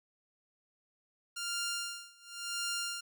10% pulse tone with tremolo, 1396.9 Hz, F6, in tune, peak -25 dBFS, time 1.36-3.01 s, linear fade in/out 10 ms, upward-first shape sine, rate 0.93 Hz, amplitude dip 95%, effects none

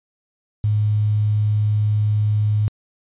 sine tone with quantisation, 105.6 Hz, G#2, 29 cents sharp, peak -15 dBFS, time 0.64-2.68 s, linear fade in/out 0 ms, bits 7, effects resampled to 8000 Hz

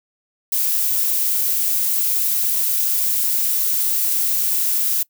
violet noise, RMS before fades -19 dBFS, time 0.52-5.03 s, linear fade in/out 5 ms, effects noise-tail reverb RT60 0.1 s tail -23 dB re dry

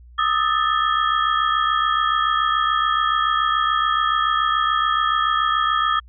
sine tone cluster, 1229 / 1296 / 1764 / 3265 Hz, D#6 / E6 / A6 / G#7, -22 / -30 / +4 / -30 cents, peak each -20 / -21 / -25 / -27 dBFS, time 0.18-6 s, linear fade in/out 10 ms, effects added 60 Hz sine -42 dBFS peak until 6.08 s

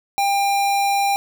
square tone, 798 Hz, G5, 31 cents sharp, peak -17 dBFS, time 0.18-1.16 s, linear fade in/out 0 ms, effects none

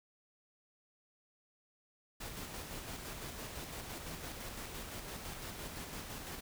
pink noise with tremolo, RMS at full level -44 dBFS, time 2.2-6.41 s, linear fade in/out 10 ms, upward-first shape square, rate 5.9 Hz, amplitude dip 30%, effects none

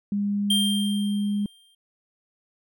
sine tone with pitch glide, 202.9 to 204.8 Hz, G#3 to G#3, -40 to -24 cents, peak -22 dBFS, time 0.12-1.46 s, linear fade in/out 2 ms, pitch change +16 cents, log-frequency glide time 0.24-1.26 s
square tone with exponential decay, 3181 Hz, G7, 25 cents sharp, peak -19 dBFS, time 0.5-1.75 s, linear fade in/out 5 ms, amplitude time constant 270 ms
effects none

